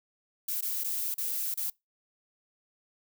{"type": "noise with dropouts", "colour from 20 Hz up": "violet", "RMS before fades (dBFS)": -32, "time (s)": [0.48, 1.7], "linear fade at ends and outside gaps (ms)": 5, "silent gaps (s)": [[0.61, 0.624], [0.837, 0.843], [1.143, 1.18], [1.542, 1.573]], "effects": ["noise-tail reverb RT60 0.2 s tail -25 dB re dry"]}